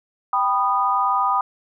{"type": "chord", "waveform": "sine", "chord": "G augmented", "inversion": "none", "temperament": "equal with one note detuned", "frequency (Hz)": [784, 987.8, 1233.1], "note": ["G5", "B5", "D#6"], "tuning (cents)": [0, 0, -16], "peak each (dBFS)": [-23, -21, -20], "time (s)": [0.33, 1.41], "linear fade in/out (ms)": 2, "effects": []}